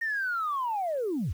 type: linear sweep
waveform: sine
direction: down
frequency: 1852 to 58.27 Hz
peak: -26 dBFS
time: 0.01-1.33 s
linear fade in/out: 10 ms
effects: tanh soft clip ceiling -23 dBFS + 9-bit